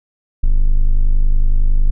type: tone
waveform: triangle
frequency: 25.43 Hz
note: G#0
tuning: 35 cents flat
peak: -6 dBFS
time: 0.43-1.91 s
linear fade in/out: 10 ms
effects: none